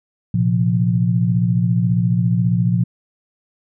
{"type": "chord", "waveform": "sine", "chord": "Bb suspended second", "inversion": "none", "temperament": "just", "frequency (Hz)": [116.54, 131.11, 174.81], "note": ["Bb2", "C3", "F3"], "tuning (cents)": [0, 4, 2], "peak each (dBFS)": [-17, -22, -17], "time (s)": [0.34, 2.84], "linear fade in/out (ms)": 5, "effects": []}